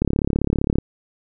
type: click train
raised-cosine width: 3 ms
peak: -6 dBFS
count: 28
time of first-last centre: 0.02-0.785 s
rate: 35.3 Hz
effects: none